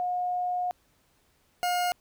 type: tone pair in turn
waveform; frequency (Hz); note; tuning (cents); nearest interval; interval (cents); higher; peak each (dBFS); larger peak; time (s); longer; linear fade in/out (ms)
sine / 40% pulse; 720 / 713.4; F#5 / F5; -47 / +37; unison; 16; first; -26 / -24; second; 0-0.71 / 1.63-1.92; first; 0
effects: pink hiss -67 dBFS RMS until 2 s